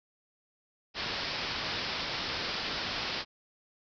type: low-pass noise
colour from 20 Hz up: white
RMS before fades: -35 dBFS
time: 0.94-3.25 s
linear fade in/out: 50 ms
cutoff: 5300 Hz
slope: 96 dB/octave
effects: none